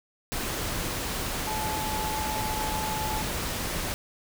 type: tone in noise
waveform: sine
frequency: 864 Hz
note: A5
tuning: 32 cents flat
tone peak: -31 dBFS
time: 1.47-3.22 s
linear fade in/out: 0 ms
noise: pink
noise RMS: -31 dBFS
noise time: 0.32-3.94 s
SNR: -3 dB
effects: none